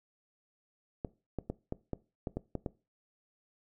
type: clicks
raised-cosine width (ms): 2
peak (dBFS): -21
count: 9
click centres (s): 1.048 / 1.387 / 1.5 / 1.724 / 1.933 / 2.272 / 2.37 / 2.553 / 2.662
effects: noise-tail reverb RT60 0.3 s tail -20 dB re dry